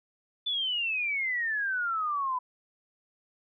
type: exponential sweep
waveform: sine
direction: down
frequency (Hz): 3520 to 991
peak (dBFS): -27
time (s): 0.46-2.39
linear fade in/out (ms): 10
effects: none